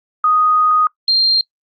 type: tone pair in turn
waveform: sine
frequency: 1244.5 / 4186 Hz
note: D#6 / C8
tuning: 0 / 0 cents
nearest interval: octave + major sixth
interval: 2100 cents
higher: second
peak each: -10 dBFS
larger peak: neither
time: 0.24-0.87 / 1.08-1.41 s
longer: first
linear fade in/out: 2 ms
effects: noise-tail reverb RT60 0.1 s tail -22 dB re dry + Opus 32 kbps

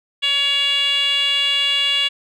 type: tone with band-pass filter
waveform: 10% pulse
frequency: 564 Hz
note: C#5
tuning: 30 cents sharp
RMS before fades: -18 dBFS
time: 0.22-2.09 s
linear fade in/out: 20 ms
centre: 3100 Hz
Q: 7.2
effects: none

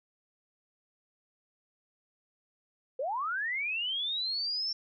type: linear sweep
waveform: sine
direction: up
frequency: 481.8 to 5440 Hz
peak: -30 dBFS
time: 2.99-4.73 s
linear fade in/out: 5 ms
effects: none

